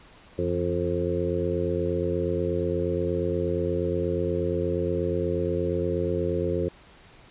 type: harmonic tone with a mistuned harmonic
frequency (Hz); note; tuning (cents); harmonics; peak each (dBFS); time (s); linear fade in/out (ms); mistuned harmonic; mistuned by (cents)
88.4; F2; +22; 1 / 2 / 3 / 4 / 5 / 6; -31 / -32 / -35 / -29 / -29 / -31; 0.38-6.69; 10; 2; -73
effects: pink hiss -52 dBFS RMS until 7.3 s + resampled to 8000 Hz

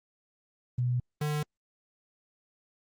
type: tone pair in turn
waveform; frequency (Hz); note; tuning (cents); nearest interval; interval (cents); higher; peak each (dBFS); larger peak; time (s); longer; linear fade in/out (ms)
sine / square; 123.47 / 149.83; B2 / D3; 0 / +35; minor third; 335; second; -25 / -28; first; 0.78-1 / 1.21-1.43; neither; 5
effects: Opus 24 kbps

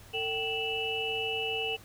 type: tone cluster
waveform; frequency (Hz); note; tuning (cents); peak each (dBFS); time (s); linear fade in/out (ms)
sine; 447.4 / 773 / 2645 / 2934; A4 / G5 / E7 / F#7; +29 / -24 / +5 / -15; -35 / -39 / -34 / -34; 0.13-1.77; 20
effects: added 102 Hz sine -54 dBFS peak until 1.84 s + pink hiss -54 dBFS RMS until 1.84 s

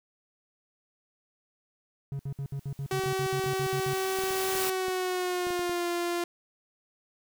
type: noise with exponential growth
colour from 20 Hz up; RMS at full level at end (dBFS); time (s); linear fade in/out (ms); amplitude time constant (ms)
white; -31; 2.12-4.7; 5; 560
type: tone bursts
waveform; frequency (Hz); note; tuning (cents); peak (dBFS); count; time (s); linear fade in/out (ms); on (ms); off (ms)
triangle; 138.59; C#3; 0; -29; 14; 2.12-3.934; 0; 72; 62
type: tone with pitch glide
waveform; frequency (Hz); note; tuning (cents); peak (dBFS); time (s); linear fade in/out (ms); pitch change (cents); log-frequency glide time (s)
sawtooth; 380.6 to 347; F#4 to F4; +49 to -11; -24; 2.91-6.24; 2; -160; 4.55-5.88
type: clicks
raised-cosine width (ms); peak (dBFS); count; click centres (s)
2; -29; 12; 3.038 / 3.441 / 3.535 / 4.188 / 4.237 / 4.307 / 4.554 / 4.883 / 5.469 / 5.505 / 5.593 / 5.695
effects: none

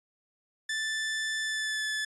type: tone with pitch glide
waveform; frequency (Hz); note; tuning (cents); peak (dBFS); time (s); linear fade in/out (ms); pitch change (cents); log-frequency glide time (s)
sawtooth; 1760 to 1732.8; A6 to A6; 0 to -27; -26; 0.69-2.05; 5; -27; 1.41-1.85
effects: resampled to 22050 Hz

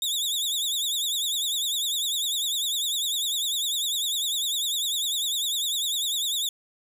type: tone with vibrato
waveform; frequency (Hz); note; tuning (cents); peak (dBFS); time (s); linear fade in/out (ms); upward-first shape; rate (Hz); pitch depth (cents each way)
sawtooth; 3595; A7; +36; -22; 0.02-6.49; 2; triangle; 10; 140
effects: 10-bit

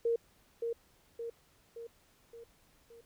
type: tone with echo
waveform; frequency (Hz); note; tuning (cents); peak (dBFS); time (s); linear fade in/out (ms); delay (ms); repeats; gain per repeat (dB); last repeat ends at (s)
sine; 464.7; A#4; -5; -27; 0.05-0.16; 5; 570; 5; -5; 3.01
effects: pink hiss -67 dBFS RMS until 3.05 s

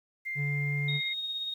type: tone with pitch glide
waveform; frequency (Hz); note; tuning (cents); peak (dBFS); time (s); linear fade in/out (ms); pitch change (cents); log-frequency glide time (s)
sine; 2099 to 2116; C7 to C7; +5 to +19; -32; 0.25-1.14; 20; +14; 0.38-0.97
type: tone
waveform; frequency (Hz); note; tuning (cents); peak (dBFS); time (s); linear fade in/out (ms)
triangle; 144.1; D3; -33; -27; 0.35-1.01; 50
type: tone with tremolo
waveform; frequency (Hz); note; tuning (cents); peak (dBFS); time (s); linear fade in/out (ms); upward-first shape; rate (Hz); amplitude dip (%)
sine; 3729; A#7; 0; -30; 0.88-1.54; 5; triangle; 17; 40
effects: 10-bit

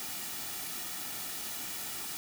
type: noise with comb filter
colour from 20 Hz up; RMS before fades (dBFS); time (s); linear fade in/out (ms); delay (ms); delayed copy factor
white; -39; 0-2.17; 0; 1.9; -0.5
effects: none

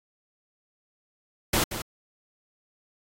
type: noise with echo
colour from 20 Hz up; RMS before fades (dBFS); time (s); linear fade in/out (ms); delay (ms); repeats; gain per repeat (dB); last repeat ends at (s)
pink; -23; 1.53-1.64; 5; 180; 1; -11; 1.82
effects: AAC 48 kbps

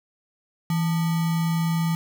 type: tone with sample-and-hold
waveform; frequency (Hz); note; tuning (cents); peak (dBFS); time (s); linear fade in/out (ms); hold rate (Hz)
sine; 164.81; E3; 0; -20; 0.7-1.95; 2; 1050
effects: none

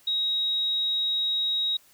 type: tone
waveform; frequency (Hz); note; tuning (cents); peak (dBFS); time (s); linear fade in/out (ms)
sine; 3800; A#7; +33; -23; 0.07-1.77; 5
effects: white hiss -58 dBFS RMS until 1.93 s

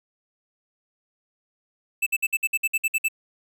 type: tone bursts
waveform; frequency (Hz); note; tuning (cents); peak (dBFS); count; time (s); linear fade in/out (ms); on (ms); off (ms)
square; 2637; E7; 0; -20; 11; 2.02-3.085; 10; 45; 57
effects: none

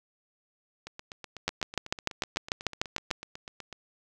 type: two click trains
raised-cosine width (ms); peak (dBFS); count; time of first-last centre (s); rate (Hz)
0.2; -9 / -23; 12 / 24; 1.48-3.112 / 0.87-3.727; 6.74 / 8.05
effects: none

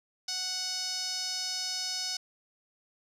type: tone with band-pass filter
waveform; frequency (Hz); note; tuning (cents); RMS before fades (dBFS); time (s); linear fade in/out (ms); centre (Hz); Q
sawtooth; 740; F#5; 0; -34; 0.28-2.17; 5; 5200; 4.6
effects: none

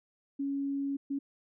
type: tone bursts at uneven times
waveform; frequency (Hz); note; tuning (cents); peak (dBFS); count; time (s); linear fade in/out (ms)
sine; 278.1; C#4; +6; -30; 2; 0.39-0.97 / 1.1-1.19; 10
effects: none

